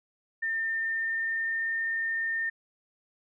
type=tone with pitch glide; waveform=sine; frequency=1805 to 1816.5 Hz; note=A6 to A#6; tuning=+44 to -45 cents; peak=-27 dBFS; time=0.42-2.5 s; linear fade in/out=10 ms; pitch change=+11 cents; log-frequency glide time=0.67-1.78 s; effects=none